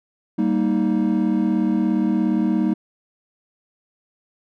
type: chord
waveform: triangle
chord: Eb major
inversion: first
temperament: equal with one note detuned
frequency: 196 / 233.1 / 313.5 Hz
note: G3 / Bb3 / Eb4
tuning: 0 / 0 / +13 cents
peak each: -19 dBFS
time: 0.38-2.74 s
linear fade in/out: 10 ms
effects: tanh soft clip ceiling -6 dBFS